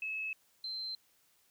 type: tone pair in turn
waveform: sine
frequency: 2589 / 4110 Hz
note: E7 / C8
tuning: -32 / -32 cents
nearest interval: minor sixth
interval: 800 cents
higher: second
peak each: -35 / -37 dBFS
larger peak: first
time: 0.02-0.33 / 0.64-0.95 s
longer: neither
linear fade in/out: 2 ms
effects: white hiss -70 dBFS RMS until 1.5 s